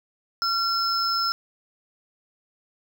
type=tone pair together; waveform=triangle; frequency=1365 / 5218 Hz; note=F6 / E8; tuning=-40 / -18 cents; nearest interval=octave + major seventh; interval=2322 cents; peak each=-23 dBFS; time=0.42-1.32 s; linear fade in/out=0 ms; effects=none